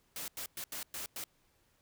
white noise bursts at uneven times, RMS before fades -41 dBFS, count 6, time 0.16-0.28 / 0.37-0.46 / 0.57-0.64 / 0.72-0.83 / 0.94-1.06 / 1.16-1.24 s, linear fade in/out 2 ms, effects pink hiss -72 dBFS RMS until 1.81 s

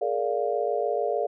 sine chord, Bb dominant seventh, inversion third, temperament just, 419.5 / 466.2 / 582.7 / 699.2 Hz, Ab4 / Bb4 / D5 / F5, +17 / 0 / -14 / +2 cents, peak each -29 dBFS, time 0.01-1.27 s, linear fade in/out 10 ms, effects none

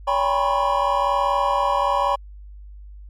triangle tone cluster, 567 / 802 / 966 / 1007 / 1091 Hz, C#5 / G5 / B5 / B5 / C#6, +39 / +39 / -39 / +33 / -28 cents, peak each -22 dBFS, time 0.07-2.16 s, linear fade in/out 10 ms, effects added 50 Hz sine -37 dBFS peak until 3.09 s + MP3 96 kbps

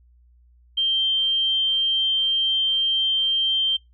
sine tone, 3149 Hz, G7, 7 cents sharp, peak -18 dBFS, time 0.77-3.77 s, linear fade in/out 10 ms, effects noise-tail reverb RT60 0.2 s tail -25 dB re dry + added 60 Hz sine -52 dBFS peak until 3.93 s

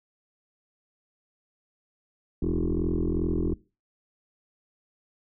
sine tone with frequency modulation, 185 Hz, F#3, in tune, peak -22 dBFS, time 2.42-3.54 s, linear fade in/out 5 ms, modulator 42.6 Hz, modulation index 4.6, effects noise-tail reverb RT60 0.3 s tail -22 dB re dry + tanh soft clip ceiling -19 dBFS

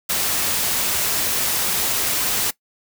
white noise, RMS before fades -21 dBFS, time 0.09-2.51 s, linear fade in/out 10 ms, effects noise-tail reverb RT60 0.1 s tail -20 dB re dry

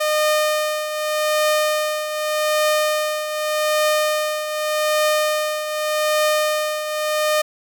sawtooth tone with tremolo, 610 Hz, D#5, 34 cents flat, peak -11 dBFS, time 0-7.42 s, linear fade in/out 10 ms, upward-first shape triangle, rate 0.84 Hz, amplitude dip 65%, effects none

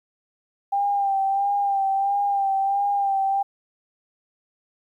sine tone with vibrato, 793 Hz, G5, 20 cents sharp, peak -19 dBFS, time 0.72-3.43 s, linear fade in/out 10 ms, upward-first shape sine, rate 1.5 Hz, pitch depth 35 cents each way, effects 10-bit

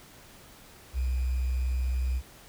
sine tone with sample-and-hold, 63.5 Hz, B1, 49 cents sharp, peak -25 dBFS, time 0.93-2.22 s, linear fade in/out 50 ms, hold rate 2450 Hz, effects pink hiss -52 dBFS RMS until 2.48 s

